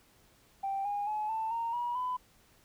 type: tone with pitch steps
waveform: sine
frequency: 784 / 816.8 / 851 / 886.6 / 923.8 / 962.4 / 1002.7 Hz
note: G5 / G#5 / G#5 / A5 / A#5 / B5 / B5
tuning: 0 / -29 / +42 / +13 / -16 / -45 / +26 cents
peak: -30 dBFS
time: 0.63-2.17 s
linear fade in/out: 10 ms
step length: 220 ms
effects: tanh soft clip ceiling -26 dBFS + pink hiss -64 dBFS RMS until 2.64 s